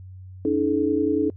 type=tone cluster; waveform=sine; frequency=285.9 / 316.3 / 429.1 Hz; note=D4 / D#4 / A4; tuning=-46 / +29 / -43 cents; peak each=-23 dBFS; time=0.45-1.3 s; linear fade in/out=2 ms; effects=noise-tail reverb RT60 0.1 s tail -26 dB re dry + added 93 Hz sine -38 dBFS peak until 1.36 s